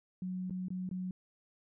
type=tone with dropouts; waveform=sine; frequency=184 Hz; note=F#3; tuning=9 cents flat; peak=-35 dBFS; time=0.22-1.11 s; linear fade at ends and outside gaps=2 ms; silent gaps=0.498-0.507 / 0.684-0.704 / 0.891-0.912 s; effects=none